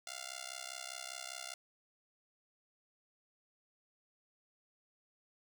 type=tone with amplitude modulation; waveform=5% pulse; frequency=698.5 Hz; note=F5; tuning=in tune; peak=-28 dBFS; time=0.07-1.54 s; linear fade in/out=2 ms; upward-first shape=sine; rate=65 Hz; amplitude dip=100%; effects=none